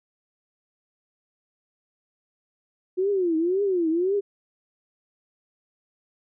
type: tone with vibrato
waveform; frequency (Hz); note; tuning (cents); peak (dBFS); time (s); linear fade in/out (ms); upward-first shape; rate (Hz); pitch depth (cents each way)
sine; 359.4; F4; +50; -20; 2.97-4.21; 20; triangle; 1.9; 240
effects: none